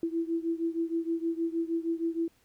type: beating tone pair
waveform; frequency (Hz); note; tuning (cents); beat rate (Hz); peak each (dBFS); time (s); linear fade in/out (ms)
sine; 329.6 / 336; E4 / E4; 0 / +33; 6.4; -30 / -32; 0.03-2.28; 2
effects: pink hiss -67 dBFS RMS until 2.44 s